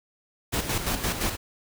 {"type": "noise with tremolo", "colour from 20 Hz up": "pink", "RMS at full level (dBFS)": -26, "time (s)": [0.52, 1.37], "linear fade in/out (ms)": 20, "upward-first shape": "square", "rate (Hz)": 5.8, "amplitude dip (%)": 55, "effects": []}